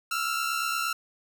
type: tone pair together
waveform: sawtooth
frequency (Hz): 1321.4 / 1390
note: E6 / F6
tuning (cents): +4 / -9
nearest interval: minor second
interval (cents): 87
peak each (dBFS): -26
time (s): 0.11-0.93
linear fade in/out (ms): 5
effects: none